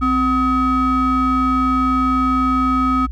triangle ring-modulated tone, 504 Hz, B4, 35 cents sharp, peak -9 dBFS, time 0.01-3.07 s, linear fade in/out 20 ms, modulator 764 Hz, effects added 60 Hz sine -24 dBFS peak until 3.11 s

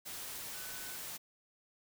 sine tone in noise, 1500 Hz, F#6, 23 cents sharp, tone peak -52 dBFS, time 0.54-0.97 s, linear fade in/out 20 ms, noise white, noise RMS -44 dBFS, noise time 0.05-1.18 s, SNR -11 dB, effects none

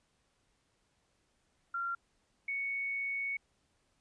sine tone pair in turn, 1379 / 2221 Hz, F6 / C#7, -22 / +3 cents, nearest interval minor sixth, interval 825 cents, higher second, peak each -33 / -33 dBFS, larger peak neither, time 1.74-1.95 / 2.48-3.37 s, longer second, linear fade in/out 5 ms, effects pink hiss -75 dBFS RMS until 4 s + resampled to 22050 Hz

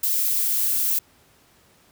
violet noise with high-pass filter sweep, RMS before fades -22 dBFS, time 0.03-0.99 s, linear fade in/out 5 ms, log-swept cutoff 2100 to 220 Hz, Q 0.76, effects pink hiss -57 dBFS RMS until 1.91 s + high-pass 60 Hz 12 dB/octave

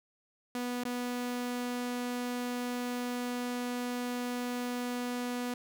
sawtooth tone with dropouts, 245.4 Hz, B3, 11 cents flat, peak -29 dBFS, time 0.55-5.54 s, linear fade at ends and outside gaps 2 ms, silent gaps 0.837-0.852 s, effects none

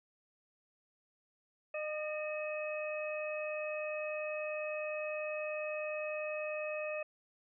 harmonic tone with a mistuned harmonic, 610 Hz, D#5, 34 cents flat, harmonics 1 / 2 / 3 / 4, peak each -37 / -48 / -50 / -42 dBFS, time 1.74-7.03 s, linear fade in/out 5 ms, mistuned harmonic 4, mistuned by +76 cents, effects none

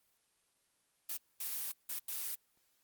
blue noise bursts at uneven times, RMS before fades -39 dBFS, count 4, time 1.09-1.17 / 1.4-1.72 / 1.89-1.99 / 2.08-2.35 s, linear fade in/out 5 ms, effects white hiss -75 dBFS RMS until 2.83 s + Opus 24 kbps

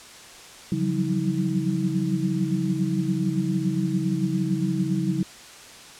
sine tone cluster, 140.4 / 174.2 / 184.7 / 191.8 / 319.6 Hz, C#3 / F3 / F#3 / G3 / D#4, +22 / -4 / -3 / -37 / +47 cents, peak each -28 dBFS, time 0.72-5.23 s, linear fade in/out 2 ms, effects white hiss -44 dBFS RMS until 5.99 s + low-pass 8000 Hz 12 dB/octave

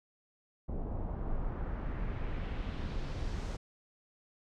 brown noise with low-pass filter sweep, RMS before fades -36 dBFS, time 0.68-3.57 s, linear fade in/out 10 ms, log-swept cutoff 630 to 7100 Hz, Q 1.3, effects none

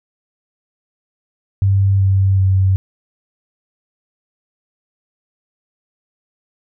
sine tone with pitch steps, 97.9 / 96.55 / 95.22 Hz, G2 / G2 / G2, -2 / -26 / -50 cents, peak -10 dBFS, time 1.62-2.76 s, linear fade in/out 0 ms, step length 380 ms, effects none

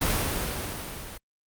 pink noise with level ramp, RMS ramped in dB -24 to -40 dBFS, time 0.01-1.18 s, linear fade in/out 10 ms, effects Opus 32 kbps

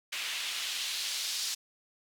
white noise with band-pass filter sweep, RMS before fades -35 dBFS, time 0.12-1.55 s, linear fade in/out 10 ms, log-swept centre 2600 to 4800 Hz, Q 1.5, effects none

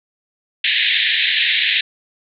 white band-pass noise, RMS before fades -17 dBFS, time 0.64-1.81 s, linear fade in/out 5 ms, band 1700 to 3900 Hz, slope 96 dB/octave, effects none

